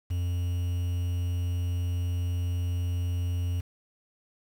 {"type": "tone with quantisation", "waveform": "triangle", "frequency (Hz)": 88, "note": "F2", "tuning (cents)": 14, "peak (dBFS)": -24, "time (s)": [0.1, 3.61], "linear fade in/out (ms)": 10, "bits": 8, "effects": []}